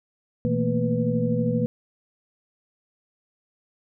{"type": "tone cluster", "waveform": "sine", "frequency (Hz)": [121.2, 164.7, 223, 235.6, 493.6], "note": ["B2", "E3", "A3", "A#3", "B4"], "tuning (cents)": [-32, -1, 23, 19, -1], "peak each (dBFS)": -27, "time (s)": [0.45, 1.66], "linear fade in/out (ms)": 0, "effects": []}